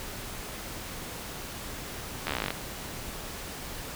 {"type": "slowing click train", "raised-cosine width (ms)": 0.3, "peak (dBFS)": -13, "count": 15, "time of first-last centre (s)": [2.27, 2.505], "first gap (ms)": 12, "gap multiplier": 1.05, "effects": ["pink hiss -39 dBFS RMS until 3.95 s"]}